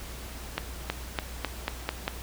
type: accelerating click train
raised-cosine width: 0.3 ms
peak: -11 dBFS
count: 7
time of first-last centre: 0.58-2.079 s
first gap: 320 ms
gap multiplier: 0.9
effects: added 60 Hz sine -40 dBFS peak until 2.22 s + pink hiss -43 dBFS RMS until 2.22 s